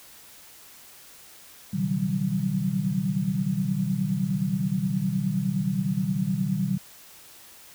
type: tone cluster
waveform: sine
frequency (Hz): 123.1 / 139.1 / 155.8 / 182.9 / 192.5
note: B2 / C#3 / D#3 / F#3 / G3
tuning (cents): -5 / +6 / +3 / -20 / -31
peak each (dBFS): -33 / -34 / -29 / -31 / -26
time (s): 1.73-6.78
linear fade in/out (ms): 10
effects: white hiss -49 dBFS RMS until 7.74 s